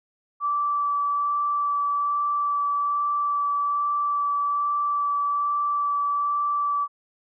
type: tone with vibrato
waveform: sine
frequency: 1159 Hz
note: D6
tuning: 23 cents flat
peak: -21 dBFS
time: 0.4-6.88 s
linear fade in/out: 50 ms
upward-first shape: sine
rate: 1.2 Hz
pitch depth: 9 cents each way
effects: none